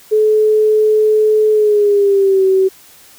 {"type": "tone with pitch glide", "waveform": "sine", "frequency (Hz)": [430, 380.9], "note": ["A4", "G4"], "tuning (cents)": [-40, -50], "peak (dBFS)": -8, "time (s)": [0.11, 2.69], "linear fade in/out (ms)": 20, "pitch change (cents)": -210, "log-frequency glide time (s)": [1.52, 2.44], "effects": ["white hiss -43 dBFS RMS until 3.18 s"]}